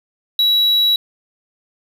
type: tone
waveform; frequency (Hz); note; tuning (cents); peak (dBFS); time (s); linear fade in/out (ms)
triangle; 3900; B7; -23; -10; 0.39-0.96; 2
effects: 8-bit